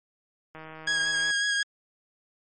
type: click train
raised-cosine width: 0.5 ms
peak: -28 dBFS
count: 121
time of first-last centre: 0.55-1.309 s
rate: 158 Hz
type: tone with vibrato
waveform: sawtooth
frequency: 1646 Hz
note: G#6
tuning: 16 cents flat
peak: -20 dBFS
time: 0.87-1.63 s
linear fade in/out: 5 ms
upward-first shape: sine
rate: 5.5 Hz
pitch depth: 21 cents each way
effects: MP3 32 kbps